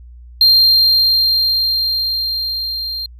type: tone with level ramp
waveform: triangle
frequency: 4186 Hz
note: C8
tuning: in tune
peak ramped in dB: -5 to -20 dBFS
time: 0.41-3.06 s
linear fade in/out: 2 ms
effects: added 60 Hz sine -35 dBFS peak until 3.19 s